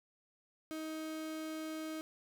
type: tone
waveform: 35% pulse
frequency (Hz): 315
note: D#4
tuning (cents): +21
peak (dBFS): -38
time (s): 0.71-2.01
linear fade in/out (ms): 0
effects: none